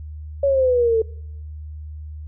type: exponential sweep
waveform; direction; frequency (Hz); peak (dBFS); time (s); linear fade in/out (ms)
sine; down; 565 to 439.5; -14; 0.43-1.02; 5
effects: noise-tail reverb RT60 0.7 s tail -23 dB re dry + added 76 Hz sine -31 dBFS peak until 2.27 s